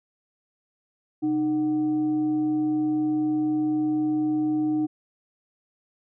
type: tone with frequency modulation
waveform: sine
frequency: 307 Hz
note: D#4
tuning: 23 cents flat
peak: -21 dBFS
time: 1.22-4.87 s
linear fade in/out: 20 ms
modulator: 438 Hz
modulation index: 0.26
effects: none